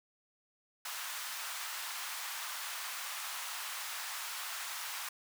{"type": "high-pass noise", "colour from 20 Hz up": "pink", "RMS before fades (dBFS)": -41, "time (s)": [0.85, 5.09], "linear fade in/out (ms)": 5, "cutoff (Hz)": 940, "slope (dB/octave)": 24, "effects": []}